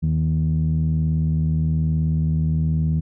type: tone with low-pass filter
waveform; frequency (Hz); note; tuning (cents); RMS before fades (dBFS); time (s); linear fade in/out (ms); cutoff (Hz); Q
sawtooth; 78.9; D#2; +25; -20; 0.02-3.01; 20; 180; 7.1
effects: none